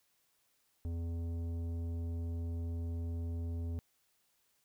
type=tone with tanh clipping; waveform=sine; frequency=84.1 Hz; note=E2; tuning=35 cents sharp; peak=-37 dBFS; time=0.85-3.79 s; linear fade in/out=0 ms; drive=12 dB; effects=white hiss -75 dBFS RMS until 4.64 s